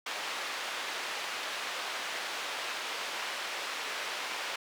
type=band-pass noise; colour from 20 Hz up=white; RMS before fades=-37 dBFS; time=0.06-4.56 s; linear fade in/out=5 ms; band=520 to 3200 Hz; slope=12 dB/octave; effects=none